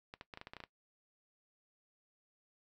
clicks, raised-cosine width 0.3 ms, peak -30 dBFS, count 10, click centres 0.139 / 0.211 / 0.338 / 0.374 / 0.414 / 0.471 / 0.535 / 0.567 / 0.603 / 0.638 s, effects noise-tail reverb RT60 0.1 s tail -17 dB re dry

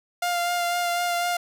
sawtooth tone with vibrato, 700 Hz, F5, 4 cents sharp, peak -19 dBFS, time 0.22-1.37 s, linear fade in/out 5 ms, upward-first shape sine, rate 4 Hz, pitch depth 16 cents each way, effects none

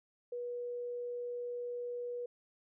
sine tone, 485 Hz, B4, 31 cents flat, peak -37 dBFS, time 0.32-2.26 s, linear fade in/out 5 ms, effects none

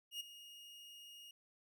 40% pulse tone with ADSR envelope, 2859 Hz, F7, 40 cents sharp, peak -39 dBFS, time 0.11-1.31 s, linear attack 92 ms, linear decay 13 ms, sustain -14 dB, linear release 3 ms, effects none

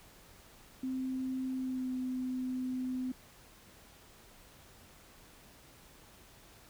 sine tone with pitch glide, 260 to 255.4 Hz, C4 to C4, -11 to -42 cents, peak -33 dBFS, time 0.83-3.12 s, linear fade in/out 5 ms, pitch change -31 cents, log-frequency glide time 1.55-1.92 s, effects pink hiss -58 dBFS RMS until 6.69 s

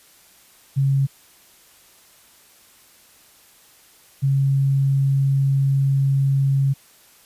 sine tone pair in turn, 137 / 137 Hz, C#3 / C#3, -20 / -20 cents, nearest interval unison, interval 0 cents, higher neither, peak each -15 dBFS, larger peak neither, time 0.76-1.07 / 4.22-6.74 s, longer second, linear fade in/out 20 ms, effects white hiss -52 dBFS RMS until 7.25 s + resampled to 32000 Hz

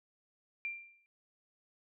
sine tone with exponential decay, 2372 Hz, D7, 17 cents sharp, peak -33 dBFS, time 0.65-1.06 s, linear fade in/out 0 ms, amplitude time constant 89 ms, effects none

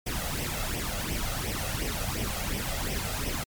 pink noise with flanger, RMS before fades -31 dBFS, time 0.06-3.44 s, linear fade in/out 10 ms, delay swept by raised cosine 0.35 to 1.55 ms, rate 2.8 Hz, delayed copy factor +0.65, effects MP3 96 kbps

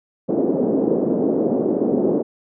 pink band-pass noise, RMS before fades -19 dBFS, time 0.28-2.23 s, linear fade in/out 20 ms, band 230 to 490 Hz, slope 24 dB/octave, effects none

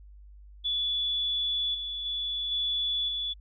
sine tone with level steps, 3437 Hz, A7, 41 cents flat, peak -26 / -32 / -29 / -26 / -29 dBFS, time 0.64-3.34 s, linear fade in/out 20 ms, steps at 1.74 / 2.05 / 2.51 / 3.08 s, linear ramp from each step 10 ms, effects added 50 Hz sine -47 dBFS peak until 3.4 s

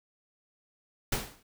pink noise with exponential decay, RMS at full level -27 dBFS, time 1.12-1.43 s, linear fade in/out 5 ms, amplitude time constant 67 ms, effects none

